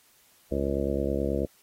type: harmonic tone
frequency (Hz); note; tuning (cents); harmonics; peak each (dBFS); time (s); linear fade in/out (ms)
69.3; C#2; 0; 1 / 2 / 3 / 4 / 5 / 6 / 7 / 8 / 9; -32 / -37 / -33 / -34 / -32 / -38 / -32 / -34 / -37; 0.51-1.46; 10
effects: white hiss -61 dBFS RMS until 1.62 s + AAC 48 kbps